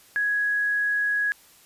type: tone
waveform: sine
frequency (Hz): 1667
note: G#6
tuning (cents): +6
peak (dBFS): -21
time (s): 0.16-1.32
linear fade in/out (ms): 0
effects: white hiss -54 dBFS RMS until 1.65 s + resampled to 32000 Hz